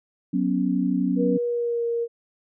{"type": "chord", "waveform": "sine", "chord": "F# suspended fourth", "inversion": "none", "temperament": "equal with one note detuned", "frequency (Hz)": [185, 245.1, 277.2], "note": ["F#3", "B3", "C#4"], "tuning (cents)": [0, -13, 0], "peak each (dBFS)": [-24, -25, -24], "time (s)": [0.33, 1.38], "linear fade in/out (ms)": 10}
{"type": "tone with pitch glide", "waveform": "sine", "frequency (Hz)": [480, 468], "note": ["B4", "A#4"], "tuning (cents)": [-49, 7], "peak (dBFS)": -22, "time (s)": [1.16, 2.08], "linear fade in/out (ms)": 50, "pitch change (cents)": -44, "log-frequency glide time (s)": [1.44, 1.85]}
{"effects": []}